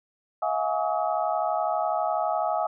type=tone cluster; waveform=sine; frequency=647 / 719 / 835 / 1134 / 1273 Hz; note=E5 / F#5 / G#5 / C#6 / D#6; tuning=-32 / -50 / +9 / +39 / +39 cents; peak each=-28 / -28 / -29 / -36 / -32 dBFS; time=0.42-2.67 s; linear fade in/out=5 ms; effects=none